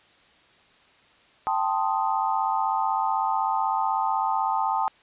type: chord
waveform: sine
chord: A half-diminished seventh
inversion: third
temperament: equal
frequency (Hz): 784 / 880 / 1046.5 / 1244.5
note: G5 / A5 / C6 / Eb6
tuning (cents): 0 / 0 / 0 / 0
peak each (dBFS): -27 / -25 / -30 / -30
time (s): 1.47-4.88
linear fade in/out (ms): 0
effects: white hiss -57 dBFS RMS until 5.02 s + resampled to 8000 Hz